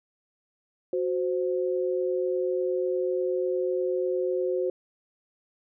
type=tone pair together; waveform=sine; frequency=368.3 / 520 Hz; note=F#4 / C5; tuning=-8 / -11 cents; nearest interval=tritone; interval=597 cents; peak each=-26 / -28 dBFS; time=0.93-4.7 s; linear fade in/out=2 ms; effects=none